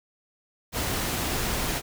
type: noise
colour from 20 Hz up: pink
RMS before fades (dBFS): -28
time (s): 0.72-1.82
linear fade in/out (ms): 50
effects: none